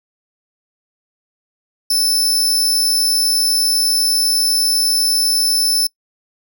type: tone with amplitude modulation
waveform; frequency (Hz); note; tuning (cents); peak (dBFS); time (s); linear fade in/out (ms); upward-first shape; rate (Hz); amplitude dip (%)
sawtooth; 5270; E8; -1; -8; 1.9-5.87; 5; sine; 228; 50
effects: noise-tail reverb RT60 0.1 s tail -25 dB re dry